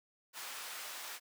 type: high-pass noise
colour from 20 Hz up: pink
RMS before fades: -45 dBFS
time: 0.33-1.2 s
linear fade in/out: 50 ms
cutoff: 1000 Hz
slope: 12 dB/octave
effects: none